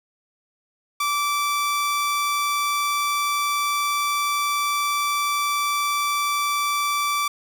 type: tone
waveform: sawtooth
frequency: 1163 Hz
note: D6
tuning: 17 cents flat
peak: -17 dBFS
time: 1-7.28 s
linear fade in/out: 5 ms
effects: none